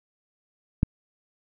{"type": "click", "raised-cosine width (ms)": 5, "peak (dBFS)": -7, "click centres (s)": 0.831, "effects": []}